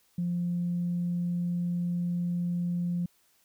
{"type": "tone", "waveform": "sine", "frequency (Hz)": 174.7, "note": "F3", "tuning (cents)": 1, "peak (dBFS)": -26, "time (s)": [0.18, 3.06], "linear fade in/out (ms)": 5, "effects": ["tanh soft clip ceiling -22 dBFS", "white hiss -67 dBFS RMS until 3.44 s"]}